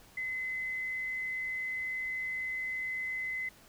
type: tone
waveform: sine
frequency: 2038 Hz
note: C7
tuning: 46 cents flat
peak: -33 dBFS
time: 0.17-3.49 s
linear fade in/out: 5 ms
effects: pink hiss -58 dBFS RMS until 3.68 s